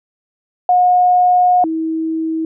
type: tone pair in turn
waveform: sine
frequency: 722 / 321.6 Hz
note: F#5 / E4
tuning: -43 / -43 cents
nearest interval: octave + major second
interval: 1400 cents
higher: first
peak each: -8 / -16 dBFS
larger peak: first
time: 0.69-1.64 / 1.64-2.45 s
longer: first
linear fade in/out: 2 ms
effects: none